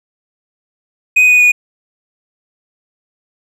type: tone with pitch steps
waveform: triangle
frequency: 2500 / 2480 / 2460 Hz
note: D#7 / D#7 / D#7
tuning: +8 / -6 / -20 cents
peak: -4 dBFS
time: 1.16-1.52 s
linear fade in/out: 10 ms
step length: 120 ms
effects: none